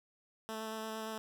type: tone with vibrato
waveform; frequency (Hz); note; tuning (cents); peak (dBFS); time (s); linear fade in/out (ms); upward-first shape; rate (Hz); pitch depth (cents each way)
10% pulse; 220; A3; 0; -31; 0.49-1.18; 0; square; 8.7; 9
effects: none